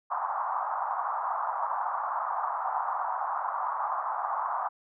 white band-pass noise, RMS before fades -31 dBFS, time 0.1-4.69 s, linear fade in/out 20 ms, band 740 to 1200 Hz, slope 48 dB/octave, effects none

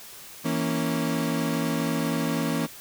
35% pulse chord, A# diminished, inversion second, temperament equal, 164.81 / 233.1 / 277.2 Hz, E3 / A#3 / C#4, 0 / 0 / 0 cents, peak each -27 dBFS, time 0.44-2.67 s, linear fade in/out 20 ms, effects white hiss -44 dBFS RMS until 2.8 s

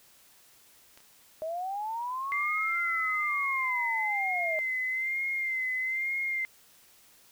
clicks, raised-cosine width 0.2 ms, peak -34 / -41 dBFS, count 2, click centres 0.975 / 1.004 s
sine linear two-way sweep, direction up then down, 620 to 1396.9 to 620 Hz, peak -31 dBFS, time 1.42-4.59 s, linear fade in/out 0 ms, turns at 2.82 s
sine tone with vibrato, 2085 Hz, C7, 7 cents flat, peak -28 dBFS, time 2.32-6.45 s, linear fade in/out 0 ms, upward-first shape sine, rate 1.1 Hz, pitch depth 49 cents each way
effects white hiss -59 dBFS RMS until 7.31 s

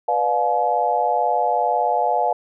sine chord, B diminished seventh, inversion none, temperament just, 493.9 / 592.7 / 711.2 / 853.4 Hz, B4 / D5 / F5 / Ab5, 0 / +16 / +31 / +47 cents, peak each -25 / -25 / -20 / -21 dBFS, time 0.08-2.33 s, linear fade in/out 5 ms, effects none

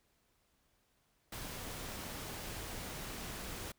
pink noise, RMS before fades -44 dBFS, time 1.32-3.72 s, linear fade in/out 5 ms, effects pink hiss -75 dBFS RMS until 3.78 s

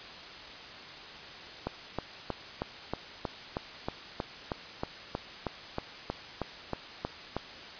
click train, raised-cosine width 1 ms, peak -17 dBFS, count 19, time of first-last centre 1.67-7.366 s, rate 3.16 Hz, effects white hiss -45 dBFS RMS until 7.79 s + resampled to 11025 Hz

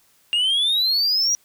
sine exponential sweep, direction up, 2794 to 5820 Hz, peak -14 dBFS, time 0.33-1.35 s, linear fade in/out 0 ms, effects tanh soft clip ceiling -16 dBFS + white hiss -59 dBFS RMS until 1.44 s

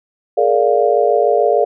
sine chord, Bb dominant seventh, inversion third, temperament just, 419.5 / 466.2 / 582.7 / 699.2 Hz, Ab4 / Bb4 / D5 / F5, +17 / 0 / -14 / +2 cents, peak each -16 dBFS, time 0.37-1.65 s, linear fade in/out 10 ms, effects none

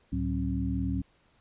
sine tone cluster, 69.6 / 108.6 / 184.6 / 269.4 Hz, C#2 / A2 / F#3 / C#4, +8 / -22 / -4 / -49 cents, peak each -32 / -34 / -33 / -32 dBFS, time 0.12-1.02 s, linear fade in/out 10 ms, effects pink hiss -66 dBFS RMS until 1.4 s + resampled to 8000 Hz

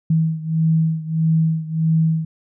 sine beating tone pair, 160.3 / 161.9 Hz, E3 / E3, -48 / -31 cents, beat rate 1.6 Hz, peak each -17 / -20 dBFS, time 0.1-2.25 s, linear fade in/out 5 ms, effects none

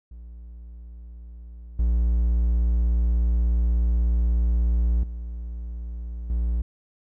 triangle tone with level steps, 58.27 Hz, A#1, in tune, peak -36 / -16 / -28 / -19 dBFS, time 0.11-6.62 s, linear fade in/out 5 ms, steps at 1.79 / 5.03 / 6.3 s, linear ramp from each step 2 ms, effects none

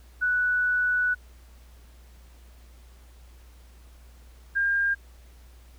sine tone pair in turn, 1480 / 1606.4 Hz, F#6 / G6, 0 / +42 cents, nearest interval minor second, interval 142 cents, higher second, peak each -21 dBFS, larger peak neither, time 0.21-1.15 / 4.55-4.95 s, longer first, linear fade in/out 20 ms, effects added 60 Hz sine -48 dBFS peak until 5.78 s + pink hiss -59 dBFS RMS until 5.78 s

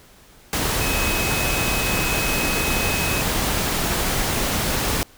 sine tone in noise, 2547 Hz, D#7, 40 cents sharp, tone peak -26 dBFS, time 0.81-3.21 s, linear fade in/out 0 ms, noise pink, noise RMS -22 dBFS, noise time 0.53-5.03 s, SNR -7 dB, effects pink hiss -50 dBFS RMS until 5.17 s

